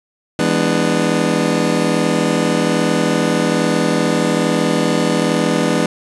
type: chord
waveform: 25% pulse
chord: E dominant seventh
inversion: none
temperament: just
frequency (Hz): 164.81 / 206 / 247.2 / 296.7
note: E3 / G#3 / B3 / D4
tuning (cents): 0 / -14 / +2 / +18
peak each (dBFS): -16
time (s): 0.39-5.86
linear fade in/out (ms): 2
effects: resampled to 24000 Hz + 7-bit